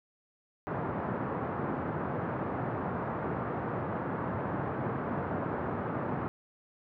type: band-pass noise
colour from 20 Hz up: pink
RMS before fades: -34 dBFS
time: 0.67-6.28 s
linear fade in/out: 0 ms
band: 100 to 1400 Hz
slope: 24 dB/octave
effects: none